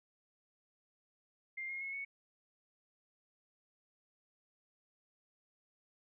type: tone with pitch steps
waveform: sine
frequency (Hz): 2107 / 2143 / 2179 / 2216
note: C7 / C7 / C#7 / C#7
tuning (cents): +12 / +41 / -30 / -1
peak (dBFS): -39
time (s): 1.57-2.05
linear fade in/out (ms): 10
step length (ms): 120
effects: none